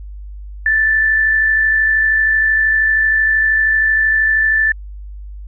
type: tone with amplitude modulation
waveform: sine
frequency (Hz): 1760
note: A6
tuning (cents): 0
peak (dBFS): -9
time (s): 0.66-4.72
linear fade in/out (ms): 2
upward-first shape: sine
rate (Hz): 52.9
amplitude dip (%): 35
effects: added 50 Hz sine -28 dBFS peak until 5.47 s